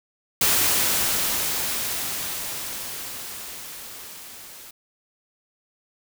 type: noise with level ramp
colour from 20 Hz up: white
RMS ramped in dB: -19 to -43 dBFS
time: 0.41-4.71 s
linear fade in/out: 5 ms
effects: none